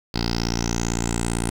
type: tone with low-pass filter sweep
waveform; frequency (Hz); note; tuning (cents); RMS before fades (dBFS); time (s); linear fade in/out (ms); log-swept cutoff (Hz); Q
10% pulse; 57.8; A#1; -14; -24; 0.14-1.5; 5; 4600 to 9300; 7.8
effects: 7-bit